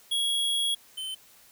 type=tone pair in turn; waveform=square; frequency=3322 / 3072 Hz; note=G#7 / G7; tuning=0 / -36 cents; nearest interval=minor second; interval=136 cents; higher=first; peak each=-25 / -33 dBFS; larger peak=first; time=0.11-0.75 / 0.97-1.15 s; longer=first; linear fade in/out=10 ms; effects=white hiss -56 dBFS RMS until 1.51 s